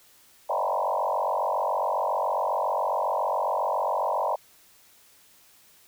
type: tone with frequency modulation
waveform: sine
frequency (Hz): 784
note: G5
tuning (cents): 0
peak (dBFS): -23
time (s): 0.49-4.36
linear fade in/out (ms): 10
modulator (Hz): 47.3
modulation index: 4.9
effects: white hiss -57 dBFS RMS until 5.87 s